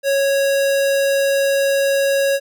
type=tone; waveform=square; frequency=552 Hz; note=C#5; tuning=7 cents flat; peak=-15 dBFS; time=0.03-2.4 s; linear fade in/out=50 ms; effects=none